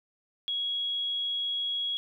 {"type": "tone", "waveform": "sine", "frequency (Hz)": 3322, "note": "G#7", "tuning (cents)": 0, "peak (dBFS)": -28, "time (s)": [0.48, 1.97], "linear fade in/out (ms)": 0, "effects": ["11-bit"]}